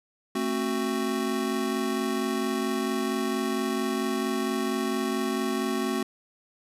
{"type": "chord", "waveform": "square", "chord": "F# diminished", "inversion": "first", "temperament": "just", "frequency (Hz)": [222, 266.4, 370], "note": ["A3", "C4", "F#4"], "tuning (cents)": [16, 31, 0], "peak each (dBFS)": -31, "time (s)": [0.35, 6.03], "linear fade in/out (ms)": 5, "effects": ["resampled to 32000 Hz"]}